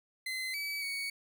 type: tone with pitch steps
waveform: 30% pulse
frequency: 2052 / 2288 / 2236 Hz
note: C7 / D7 / C#7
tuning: -34 / -46 / +14 cents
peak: -32 dBFS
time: 0.26-1.1 s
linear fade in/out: 5 ms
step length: 280 ms
effects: none